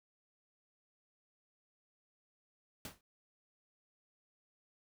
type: noise with exponential decay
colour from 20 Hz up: pink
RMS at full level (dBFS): -41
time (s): 2.85-3.01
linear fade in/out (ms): 2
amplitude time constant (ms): 34
effects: none